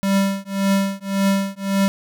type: tone with tremolo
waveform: square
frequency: 196 Hz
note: G3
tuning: in tune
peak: -14 dBFS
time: 0.03-1.88 s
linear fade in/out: 0 ms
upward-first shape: triangle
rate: 1.8 Hz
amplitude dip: 100%
effects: none